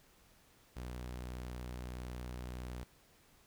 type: tone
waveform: sawtooth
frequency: 61.6 Hz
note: B1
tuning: 4 cents flat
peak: -38 dBFS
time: 0.76-2.84 s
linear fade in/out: 10 ms
effects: pink hiss -66 dBFS RMS until 3.46 s